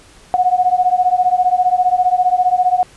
sine beating tone pair, 722 / 737 Hz, F#5 / F#5, -43 / -7 cents, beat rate 15 Hz, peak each -14 dBFS, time 0.34-2.83 s, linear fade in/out 0 ms, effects pink hiss -45 dBFS RMS until 2.96 s + resampled to 24000 Hz

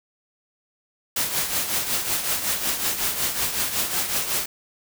white noise with tremolo, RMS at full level -22 dBFS, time 1.16-4.46 s, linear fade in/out 5 ms, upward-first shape triangle, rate 5.4 Hz, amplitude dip 65%, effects none

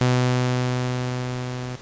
sawtooth tone with level ramp, 125.4 Hz, B2, 27 cents sharp, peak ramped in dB -12 to -25 dBFS, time 0.01-1.76 s, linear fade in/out 2 ms, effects pink hiss -43 dBFS RMS until 1.81 s + resampled to 16000 Hz

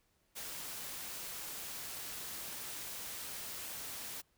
white noise, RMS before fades -44 dBFS, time 0.35-4.22 s, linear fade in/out 20 ms, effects pink hiss -75 dBFS RMS until 4.37 s

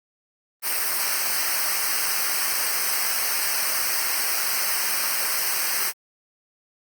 white noise with comb filter, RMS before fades -24 dBFS, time 0.62-5.93 s, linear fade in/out 50 ms, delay 0.28 ms, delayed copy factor -0.95, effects Opus 32 kbps

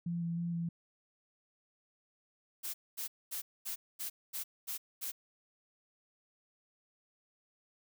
sine tone with vibrato, 170 Hz, F3, 46 cents flat, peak -33 dBFS, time 0.06-0.69 s, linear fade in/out 5 ms, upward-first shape square, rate 3.2 Hz, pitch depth 13 cents each way
blue noise bursts, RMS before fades -39 dBFS, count 8, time 2.63-5.12 s, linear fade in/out 20 ms, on 110 ms, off 230 ms
effects none

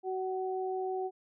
sine tone pair together, 375.5 / 751 Hz, F#4 / F#5, +26 / +26 cents, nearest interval octave, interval 1200 cents, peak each -33 / -36 dBFS, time 0.03-1.11 s, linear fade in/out 50 ms, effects none

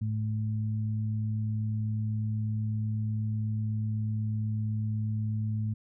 sine tone pair together, 107.9 / 216 Hz, A2 / A3, -33 / -32 cents, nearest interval octave, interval 1201 cents, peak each -28 / -36 dBFS, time 0.01-5.74 s, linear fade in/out 10 ms, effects none

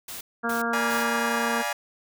white noise bursts, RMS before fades -37 dBFS, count 3, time 0.08-1.03 s, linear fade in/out 5 ms, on 130 ms, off 280 ms
harmonic tone, 232.9 Hz, A#3, 1 cent flat, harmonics 1 / 2 / 3 / 4 / 5 / 6 / 7, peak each -30 / -32 / -32 / -35 / -33 / -29 / -33 dBFS, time 0.43-1.63 s, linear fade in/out 20 ms
20% pulse chord, D diminished seventh, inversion none, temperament equal with one note detuned, 587.3 / 698.5 / 830.6 / 963 Hz, D5 / F5 / Ab5 / Cb6, 0 / 0 / 0 / -44 cents, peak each -27 / -28 / -25 / -29 dBFS, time 0.73-1.73 s, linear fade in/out 5 ms
effects none

